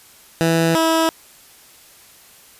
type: tone pair in turn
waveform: 15% pulse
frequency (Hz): 164.81 / 324.7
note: E3 / E4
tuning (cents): 0 / -26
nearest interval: octave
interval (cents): 1174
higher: second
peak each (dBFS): -8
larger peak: neither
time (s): 0.41-0.75 / 0.75-1.09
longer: neither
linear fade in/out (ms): 0
effects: white hiss -47 dBFS RMS until 2.59 s + resampled to 32000 Hz